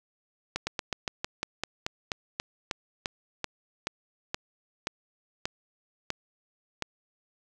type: slowing click train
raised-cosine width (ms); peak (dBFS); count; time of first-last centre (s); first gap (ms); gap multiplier
0.2; -12; 20; 0.56-6.823; 110; 1.11
effects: none